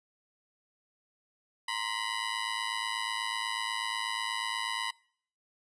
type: ring-modulated tone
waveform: 15% pulse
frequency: 987.8 Hz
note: B5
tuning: in tune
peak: -22 dBFS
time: 1.68-4.91 s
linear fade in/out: 5 ms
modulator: 54.1 Hz
effects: noise-tail reverb RT60 0.6 s tail -25 dB re dry + resampled to 22050 Hz